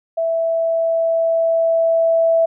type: tone with level ramp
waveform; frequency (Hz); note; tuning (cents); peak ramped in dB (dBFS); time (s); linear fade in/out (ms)
sine; 659.3; E5; 0; -16 to -11; 0.17-2.46; 10
effects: none